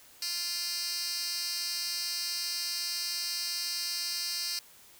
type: tone with high-pass filter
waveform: 10% pulse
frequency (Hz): 348.2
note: F4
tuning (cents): -5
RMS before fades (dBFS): -34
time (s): 0.22-4.59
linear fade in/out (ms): 2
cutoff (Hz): 4300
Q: 2.6
effects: white hiss -56 dBFS RMS until 4.99 s